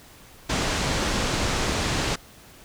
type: low-pass noise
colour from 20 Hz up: pink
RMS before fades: -25 dBFS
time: 0.49-2.16 s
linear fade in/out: 10 ms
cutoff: 7600 Hz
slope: 24 dB/octave
effects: pink hiss -49 dBFS RMS until 2.64 s